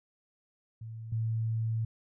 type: tone pair in turn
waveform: sine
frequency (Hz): 112.5 / 112.5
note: A2 / A2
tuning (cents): +39 / +39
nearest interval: unison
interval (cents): 0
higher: neither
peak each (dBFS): -39 / -28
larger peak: second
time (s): 0.81-1.12 / 1.12-1.85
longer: second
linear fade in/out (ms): 5
effects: none

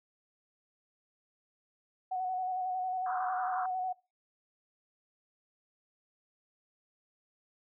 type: tone with vibrato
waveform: sine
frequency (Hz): 741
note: F#5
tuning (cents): +2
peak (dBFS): -31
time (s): 2.11-3.93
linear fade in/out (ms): 10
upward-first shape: square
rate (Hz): 11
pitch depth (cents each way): 22
type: band-pass noise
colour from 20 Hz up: white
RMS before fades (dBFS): -39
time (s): 3.06-3.66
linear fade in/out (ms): 2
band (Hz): 940 to 1500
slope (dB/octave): 96
effects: noise-tail reverb RT60 0.3 s tail -24 dB re dry

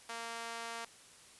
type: tone with high-pass filter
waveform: sawtooth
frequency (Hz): 231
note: A#3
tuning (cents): -16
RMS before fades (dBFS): -43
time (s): 0.09-0.85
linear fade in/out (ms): 5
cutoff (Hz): 860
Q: 0.92
effects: white hiss -58 dBFS RMS until 1.39 s + resampled to 24000 Hz

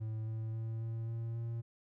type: tone with pitch steps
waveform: triangle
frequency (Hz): 110 / 111.15 / 112.31 / 113.49 / 114.67 / 115.87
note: A2 / A2 / A2 / A#2 / A#2 / A#2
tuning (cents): 0 / +18 / +36 / -46 / -28 / -10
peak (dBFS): -34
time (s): 0-1.62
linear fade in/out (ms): 20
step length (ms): 270
effects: none

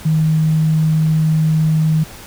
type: tone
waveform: sine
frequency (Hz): 157.3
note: D#3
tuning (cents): +19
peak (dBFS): -11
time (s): 0.05-2.04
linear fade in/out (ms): 10
effects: pink hiss -36 dBFS RMS until 2.26 s

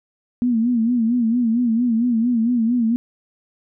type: tone with vibrato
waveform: sine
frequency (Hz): 234.9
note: A#3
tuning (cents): +13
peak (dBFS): -15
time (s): 0.42-2.96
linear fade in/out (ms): 0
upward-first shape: sine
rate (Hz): 4.4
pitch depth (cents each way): 100
effects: none

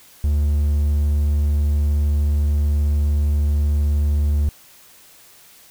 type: tone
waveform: triangle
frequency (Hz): 73.42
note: D2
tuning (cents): 0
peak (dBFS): -13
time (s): 0.24-4.49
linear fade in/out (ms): 0
effects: white hiss -48 dBFS RMS until 5.7 s

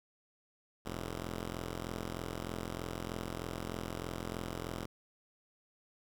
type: tone pair together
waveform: 5% pulse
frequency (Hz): 43.22 / 108.9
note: F1 / A2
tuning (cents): -17 / -17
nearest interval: octave + major third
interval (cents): 1600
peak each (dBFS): -28 / -34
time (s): 0.85-4.86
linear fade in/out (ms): 10
effects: none

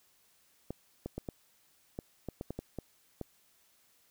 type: clicks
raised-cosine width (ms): 2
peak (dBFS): -24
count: 11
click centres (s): 0.706 / 1.06 / 1.18 / 1.288 / 1.989 / 2.287 / 2.411 / 2.506 / 2.59 / 2.787 / 3.213
effects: white hiss -68 dBFS RMS until 4.1 s

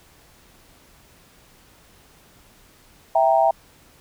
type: chord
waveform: sine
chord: E diminished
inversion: none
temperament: equal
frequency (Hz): 659.3 / 784 / 932.3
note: E5 / G5 / Bb5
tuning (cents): 0 / 0 / 0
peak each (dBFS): -17 / -18 / -22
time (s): 3.15-3.51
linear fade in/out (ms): 5
effects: pink hiss -53 dBFS RMS until 4 s

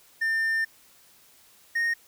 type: tone pair in turn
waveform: triangle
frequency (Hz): 1800 / 1853.8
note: A6 / A#6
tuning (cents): +39 / -10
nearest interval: minor second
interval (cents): 51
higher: second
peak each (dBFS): -21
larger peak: neither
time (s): 0.21-0.65 / 1.75-1.94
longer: first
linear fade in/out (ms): 10
effects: white hiss -57 dBFS RMS until 2.07 s

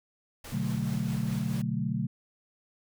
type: noise with tremolo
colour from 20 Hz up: pink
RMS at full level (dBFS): -43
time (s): 0.44-1.62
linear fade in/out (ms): 5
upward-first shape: sine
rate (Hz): 4.7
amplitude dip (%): 35
type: chord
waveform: sine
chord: B minor seventh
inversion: none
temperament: equal with one note detuned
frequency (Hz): 123.47 / 145.73 / 185 / 220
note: B2 / D3 / F#3 / A3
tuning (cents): 0 / -13 / 0 / 0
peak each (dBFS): -33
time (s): 0.52-2.07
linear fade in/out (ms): 10
effects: none

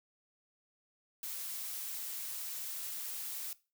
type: noise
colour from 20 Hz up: blue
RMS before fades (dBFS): -41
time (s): 1.23-3.53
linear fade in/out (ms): 2
effects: noise-tail reverb RT60 0.3 s tail -19 dB re dry

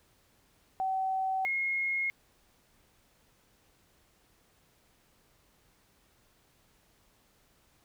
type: tone pair in turn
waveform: sine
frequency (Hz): 762 / 2155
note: G5 / C#7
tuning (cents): -49 / -49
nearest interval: octave + tritone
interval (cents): 1800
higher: second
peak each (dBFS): -28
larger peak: neither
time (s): 0.8-1.45 / 1.45-2.1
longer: neither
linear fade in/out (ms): 0
effects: pink hiss -67 dBFS RMS until 7.84 s

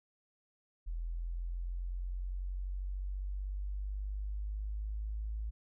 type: linear sweep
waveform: sine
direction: up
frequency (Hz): 41.68 to 53.9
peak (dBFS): -35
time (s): 0.86-5.51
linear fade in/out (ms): 20
effects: none

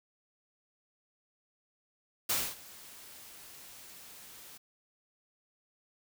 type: noise with ADSR envelope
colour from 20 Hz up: white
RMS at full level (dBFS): -29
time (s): 2.29-4.58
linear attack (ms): 10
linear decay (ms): 250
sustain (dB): -22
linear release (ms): 11
effects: none

